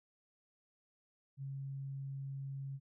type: tone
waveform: sine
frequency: 136.8 Hz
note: C#3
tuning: 23 cents flat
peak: -40 dBFS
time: 1.37-2.8 s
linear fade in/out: 50 ms
effects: none